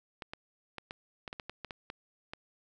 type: clicks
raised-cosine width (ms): 0.3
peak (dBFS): -24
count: 12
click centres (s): 0.222 / 0.335 / 0.783 / 0.909 / 1.278 / 1.329 / 1.398 / 1.496 / 1.647 / 1.708 / 1.901 / 2.335
effects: none